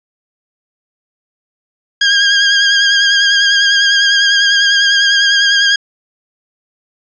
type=tone with vibrato; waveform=20% pulse; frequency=1620 Hz; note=G#6; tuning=43 cents flat; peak=-3 dBFS; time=2.01-5.76 s; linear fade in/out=5 ms; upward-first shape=triangle; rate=10 Hz; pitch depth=43 cents each way; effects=resampled to 16000 Hz